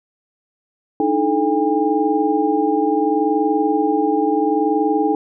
sine tone cluster, 298.1 / 318.8 / 431.9 / 806 Hz, D4 / D#4 / A4 / G5, +26 / +42 / -32 / +48 cents, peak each -20 dBFS, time 1-5.15 s, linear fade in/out 2 ms, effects none

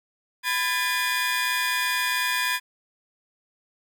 30% pulse tone cluster, 1002 / 1638 / 1761 / 2443 Hz, B5 / G#6 / A6 / D#7, +25 / -24 / +1 / -32 cents, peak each -26 dBFS, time 0.43-2.6 s, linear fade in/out 50 ms, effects none

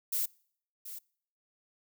violet noise with echo, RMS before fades -31 dBFS, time 0.12-0.26 s, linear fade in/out 10 ms, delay 730 ms, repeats 1, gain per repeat -12 dB, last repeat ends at 0.99 s, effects noise-tail reverb RT60 0.6 s tail -26 dB re dry

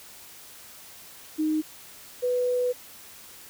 sine tone pair in turn, 310 / 495.4 Hz, D#4 / B4, -6 / +5 cents, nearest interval minor sixth, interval 811 cents, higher second, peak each -22 dBFS, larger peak neither, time 1.38-1.62 / 2.22-2.73 s, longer second, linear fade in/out 20 ms, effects white hiss -47 dBFS RMS until 3.49 s

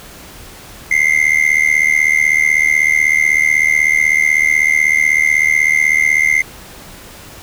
triangle tone with amplitude modulation, 2093 Hz, C7, in tune, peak -4 dBFS, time 0.91-6.42 s, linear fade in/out 5 ms, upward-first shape sine, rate 76.1 Hz, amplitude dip 95%, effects pink hiss -36 dBFS RMS until 7.42 s

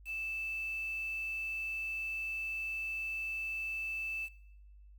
sine tone with quantisation, 2637 Hz, E7, in tune, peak -36 dBFS, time 0.05-4.29 s, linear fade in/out 50 ms, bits 9, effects noise-tail reverb RT60 1.0 s tail -21 dB re dry + added 50 Hz sine -53 dBFS peak until 4.98 s

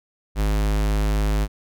square tone, 51.91 Hz, G#1, in tune, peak -19 dBFS, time 0.35-1.48 s, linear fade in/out 50 ms, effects none

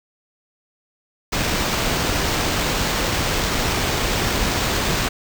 pink noise with sample-and-hold, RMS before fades -21 dBFS, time 1.32-5.09 s, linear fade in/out 10 ms, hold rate 11025 Hz, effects none

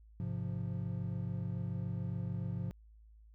triangle chord, F minor, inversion first, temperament equal, 103.83 / 130.81 / 174.61 Hz, Ab2 / C3 / F3, 0 / 0 / 0 cents, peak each -37 / -38 / -38 dBFS, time 0.2-2.71 s, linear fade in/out 0 ms, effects added 54 Hz sine -56 dBFS peak until 3.34 s

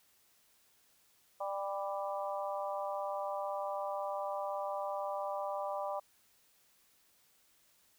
harmonic tone with a mistuned harmonic, 198 Hz, G3, 18 cents sharp, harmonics 3 / 4 / 5 / 6, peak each -38 / -40 / -42 / -44 dBFS, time 1.4-6 s, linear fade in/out 10 ms, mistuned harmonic 6, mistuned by -18 cents, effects white hiss -69 dBFS RMS until 7.98 s

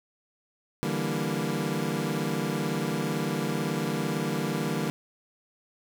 25% pulse chord, E half-diminished seventh, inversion third, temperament equal, 146.83 / 164.81 / 196 / 233.1 Hz, D3 / E3 / G3 / Bb3, 0 / 0 / 0 / 0 cents, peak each -29 dBFS, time 0.83-4.9 s, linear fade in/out 0 ms, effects none

